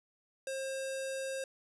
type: tone with low-pass filter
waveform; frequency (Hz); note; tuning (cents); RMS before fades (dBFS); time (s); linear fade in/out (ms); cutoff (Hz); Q
square; 534; C5; +35; -38; 0.47-1.44; 2; 9000; 2.3
effects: none